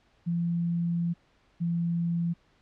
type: tone pair in turn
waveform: sine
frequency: 170.7 / 169.96 Hz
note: F3 / F3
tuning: -39 / -47 cents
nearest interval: unison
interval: 8 cents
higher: first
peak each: -25 dBFS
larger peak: neither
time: 0.26-1.14 / 1.6-2.34 s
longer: first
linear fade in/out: 20 ms
effects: pink hiss -65 dBFS RMS until 2.61 s + low-pass 4000 Hz 12 dB/octave